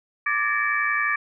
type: tone cluster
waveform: sine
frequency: 1173 / 1708 / 1819 / 2309 Hz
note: D6 / G#6 / A#6 / D7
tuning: -2 / +48 / -43 / -30 cents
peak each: -26 dBFS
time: 0.26-1.16 s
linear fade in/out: 5 ms
effects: none